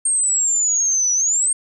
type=exponential two-way sweep; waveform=sine; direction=down then up; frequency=8610 to 5850 to 8610 Hz; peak=-15 dBFS; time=0.05-1.53 s; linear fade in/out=5 ms; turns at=1.13 s; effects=none